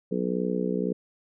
harmonic tone, 61.74 Hz, B1, in tune, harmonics 3 / 4 / 5 / 6 / 7 / 8, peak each -29 / -32 / -34 / -36 / -30 / -34 dBFS, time 0.11-0.93 s, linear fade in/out 10 ms, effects none

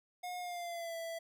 square tone with pitch glide, 719 to 663.1 Hz, F#5 to E5, -50 to +10 cents, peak -40 dBFS, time 0.23-1.19 s, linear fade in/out 10 ms, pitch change -140 cents, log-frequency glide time 0.39-0.96 s, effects none

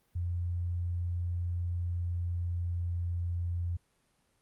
sine tone with pitch glide, 87.31 to 86.76 Hz, F2 to F2, 0 to -11 cents, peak -30 dBFS, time 0.15-3.77 s, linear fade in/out 10 ms, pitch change -11 cents, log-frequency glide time 1.62-2.95 s, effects pink hiss -72 dBFS RMS until 4.41 s + Opus 32 kbps

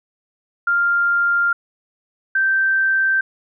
sine tone pair in turn, 1396.9 / 1560.3 Hz, F6 / G6, 0 / -9 cents, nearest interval major second, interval 191 cents, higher second, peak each -14 dBFS, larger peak neither, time 0.67-1.53 / 2.35-3.21 s, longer neither, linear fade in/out 5 ms, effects none

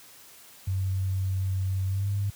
sine tone with pitch glide, 95 to 100.47 Hz, F#2 to G2, +46 to +43 cents, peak -24 dBFS, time 0.67-2.3 s, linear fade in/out 5 ms, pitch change +97 cents, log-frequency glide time 1.87-2.09 s, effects white hiss -51 dBFS RMS until 2.35 s + high-pass 60 Hz 12 dB/octave

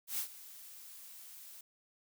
blue noise with ADSR envelope, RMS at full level -35 dBFS, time 0.07-1.61 s, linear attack 110 ms, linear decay 96 ms, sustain -17 dB, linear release 3 ms, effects none

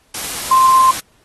sine tone in noise, 1046.5 Hz, C6, in tune, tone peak -7 dBFS, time 0.51-0.91 s, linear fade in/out 5 ms, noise white, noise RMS -24 dBFS, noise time 0.14-1 s, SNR +14 dB, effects pink hiss -56 dBFS RMS until 1.24 s + AAC 32 kbps

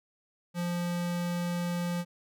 square tone, 174.5 Hz, F3, 1 cent flat, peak -30 dBFS, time 0.54-2.05 s, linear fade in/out 50 ms, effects none

